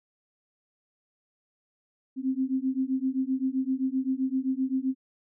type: beating tone pair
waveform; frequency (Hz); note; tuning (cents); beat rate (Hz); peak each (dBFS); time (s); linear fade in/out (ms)
sine; 259 / 266.7; C4 / C4; -17 / +33; 7.7; -28; 2.16-4.95; 50
effects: none